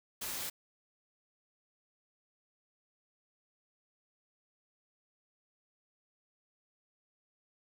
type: noise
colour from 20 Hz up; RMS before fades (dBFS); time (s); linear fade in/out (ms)
white; -39; 0.21-0.5; 10
effects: none